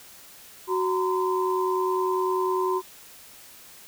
sine tone cluster, 371.3 / 934 / 1024 Hz, F#4 / A#5 / C6, +6 / +3 / -38 cents, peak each -24 / -31 / -27 dBFS, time 0.67-2.82 s, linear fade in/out 50 ms, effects white hiss -48 dBFS RMS until 3.87 s

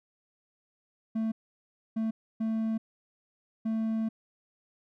triangle tone bursts at uneven times, 222.2 Hz, A3, 17 cents sharp, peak -25 dBFS, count 4, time 1.15-1.32 / 1.96-2.11 / 2.4-2.78 / 3.65-4.09 s, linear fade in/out 10 ms, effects none

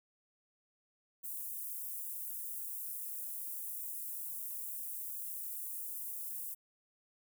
white high-pass noise, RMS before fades -42 dBFS, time 1.23-6.55 s, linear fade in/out 20 ms, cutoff 10000 Hz, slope 24 dB/octave, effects none

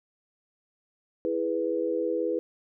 sine chord, E major, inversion none, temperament equal, 329.6 / 415.3 / 493.9 Hz, E4 / G#4 / B4, 0 / 0 / 0 cents, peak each -30 / -31 / -28 dBFS, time 1.25-2.39 s, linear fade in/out 0 ms, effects none

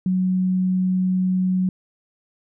sine tone, 185 Hz, F#3, in tune, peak -17 dBFS, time 0.06-1.69 s, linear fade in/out 2 ms, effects none

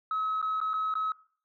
sine tone with dropouts, 1283 Hz, E6, 47 cents flat, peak -26 dBFS, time 0.11-1.12 s, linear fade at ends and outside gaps 2 ms, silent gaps 0.416-0.426 / 0.603-0.613 / 0.734-0.739 / 0.94-0.953 s, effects noise-tail reverb RT60 0.5 s tail -20 dB re dry + tanh soft clip ceiling -24 dBFS

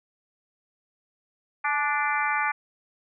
harmonic tone with a mistuned harmonic, 293.7 Hz, D4, in tune, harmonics 3 / 4 / 5 / 6 / 7 / 8, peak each -28 / -29 / -30 / -31 / -31 / -32 dBFS, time 1.64-2.52 s, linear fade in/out 10 ms, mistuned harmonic 3, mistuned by -39 cents, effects none

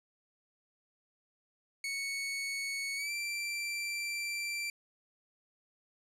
sawtooth tone with pitch glide, 2217 to 2349 Hz, C#7 to D7, 0 to 0 cents, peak -31 dBFS, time 1.84-4.7 s, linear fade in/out 2 ms, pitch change +100 cents, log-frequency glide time 2.96-3.11 s, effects low-pass 11000 Hz 12 dB/octave

